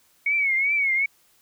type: tone with vibrato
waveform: sine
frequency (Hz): 2217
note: C#7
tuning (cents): 0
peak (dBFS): -19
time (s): 0.26-1.06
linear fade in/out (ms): 5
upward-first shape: triangle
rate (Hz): 2.6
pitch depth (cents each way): 110
effects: white hiss -61 dBFS RMS until 1.41 s